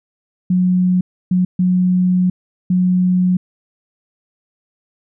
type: tone bursts at uneven times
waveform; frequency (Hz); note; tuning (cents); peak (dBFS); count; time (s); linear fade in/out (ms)
sine; 182; F#3; -28; -11; 4; 0.5-1.01 / 1.31-1.45 / 1.59-2.3 / 2.7-3.37; 5
effects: none